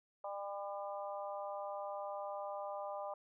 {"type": "harmonic tone", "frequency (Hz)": 200, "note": "G3", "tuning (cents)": 35, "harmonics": [3, 4, 5, 6], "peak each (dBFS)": [-43, -45, -48, -50], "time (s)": [0.24, 3.14], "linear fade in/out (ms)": 5, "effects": []}